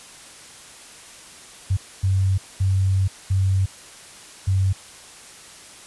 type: tone bursts at uneven times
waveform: sine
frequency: 95.7 Hz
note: G2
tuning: 41 cents flat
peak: -16 dBFS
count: 5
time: 1.7-1.77 / 2.03-2.38 / 2.6-3.08 / 3.3-3.66 / 4.47-4.73 s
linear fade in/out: 10 ms
effects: white hiss -43 dBFS RMS until 5.86 s + resampled to 24000 Hz